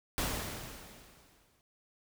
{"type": "noise with exponential decay", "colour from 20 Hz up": "pink", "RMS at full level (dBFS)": -32, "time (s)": [0.18, 1.61], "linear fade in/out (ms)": 0, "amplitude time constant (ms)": 310, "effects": []}